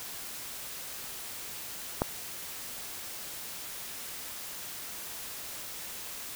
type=click; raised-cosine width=1 ms; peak=-11 dBFS; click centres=2.019 s; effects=white hiss -41 dBFS RMS until 6.35 s